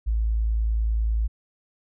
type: tone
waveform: sine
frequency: 55 Hz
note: A1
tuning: in tune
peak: -20 dBFS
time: 0.06-1.28 s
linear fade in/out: 20 ms
effects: none